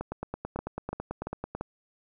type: two click trains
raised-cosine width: 1 ms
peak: -19 / -19 dBFS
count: 4 / 15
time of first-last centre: 0.59-1.61 / 0.01-1.55 s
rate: 2.94 / 9.09 Hz
effects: none